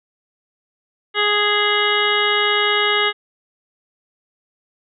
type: harmonic tone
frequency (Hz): 415.3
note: G#4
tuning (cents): 0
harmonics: 1 / 2 / 3 / 4 / 5 / 7 / 8 / 9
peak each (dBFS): -22 / -27 / -22 / -23 / -21 / -22 / -26 / -26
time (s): 1.14-3.13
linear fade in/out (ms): 50
effects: none